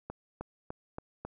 accelerating click train, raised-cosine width 1 ms, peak -24 dBFS, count 5, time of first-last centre 0.1-1.25 s, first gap 310 ms, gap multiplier 0.95, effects none

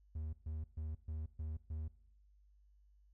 triangle tone bursts, 77.78 Hz, D#2, in tune, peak -37 dBFS, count 6, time 0.15-1.88 s, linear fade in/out 5 ms, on 180 ms, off 130 ms, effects noise-tail reverb RT60 0.8 s tail -21 dB re dry + added 50 Hz sine -64 dBFS peak until 3.13 s

